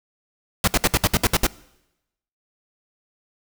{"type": "noise bursts", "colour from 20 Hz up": "pink", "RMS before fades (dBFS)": -17, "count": 9, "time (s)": [0.64, 1.468], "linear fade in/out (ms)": 2, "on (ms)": 36, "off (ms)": 63, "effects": ["noise-tail reverb RT60 0.9 s tail -22 dB re dry"]}